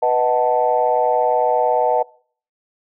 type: chord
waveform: sine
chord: B dominant seventh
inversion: none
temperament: equal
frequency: 493.9 / 622.3 / 740 / 880 Hz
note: B4 / D#5 / F#5 / A5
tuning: 0 / 0 / 0 / 0 cents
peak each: -19 dBFS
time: 0.02-2.03 s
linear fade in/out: 10 ms
effects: noise-tail reverb RT60 0.5 s tail -24 dB re dry + tanh soft clip ceiling -3 dBFS